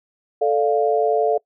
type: chord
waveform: sine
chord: D minor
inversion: second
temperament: equal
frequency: 440 / 587.3 / 698.5 Hz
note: A4 / D5 / F5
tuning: 0 / 0 / 0 cents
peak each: -18 / -22 / -20 dBFS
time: 0.41-1.38 s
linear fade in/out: 10 ms
effects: noise-tail reverb RT60 0.1 s tail -24 dB re dry